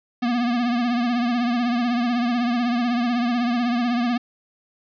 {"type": "tone with vibrato", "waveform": "square", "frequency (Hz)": 240.5, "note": "B3", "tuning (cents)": -46, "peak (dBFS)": -20, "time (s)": [0.22, 4.18], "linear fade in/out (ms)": 10, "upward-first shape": "triangle", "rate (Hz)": 16, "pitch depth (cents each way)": 73, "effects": ["resampled to 11025 Hz", "9-bit"]}